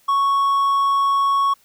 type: tone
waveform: triangle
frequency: 1108.7 Hz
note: C#6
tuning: in tune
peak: -13 dBFS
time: 0.08-1.54 s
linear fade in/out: 10 ms
effects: white hiss -57 dBFS RMS until 1.64 s